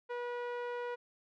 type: tone with low-pass filter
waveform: sawtooth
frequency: 484.8 Hz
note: B4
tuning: 32 cents flat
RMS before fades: -39 dBFS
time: 0.09-0.96 s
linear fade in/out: 20 ms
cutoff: 1800 Hz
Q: 0.86
effects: none